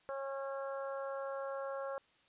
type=harmonic tone; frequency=273.1 Hz; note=C#4; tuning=26 cents flat; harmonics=2 / 3 / 4 / 5 / 6; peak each=-39 / -49 / -47 / -48 / -54 dBFS; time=0.09-1.98 s; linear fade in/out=0 ms; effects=white hiss -69 dBFS RMS until 2.28 s + resampled to 8000 Hz